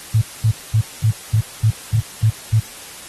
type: tone bursts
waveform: sine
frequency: 110 Hz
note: A2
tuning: in tune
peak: -10 dBFS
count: 9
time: 0.14-2.602 s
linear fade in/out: 10 ms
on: 78 ms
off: 220 ms
effects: white hiss -36 dBFS RMS until 3.08 s + AAC 32 kbps